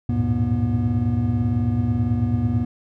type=tone cluster; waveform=triangle; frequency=75.3 / 101 / 110.3 / 119.2 / 241.4 Hz; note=D2 / G#2 / A2 / A#2 / B3; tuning=+44 / -48 / +5 / +39 / -39 cents; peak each=-27 / -21 / -27 / -22 / -21 dBFS; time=0.09-2.65 s; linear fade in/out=5 ms; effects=none